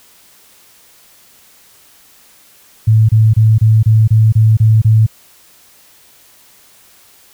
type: tone bursts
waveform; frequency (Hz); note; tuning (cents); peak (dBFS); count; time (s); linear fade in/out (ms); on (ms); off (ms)
sine; 110; A2; 0; -5; 9; 2.87-5.066; 10; 220; 27
effects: white hiss -46 dBFS RMS until 7.33 s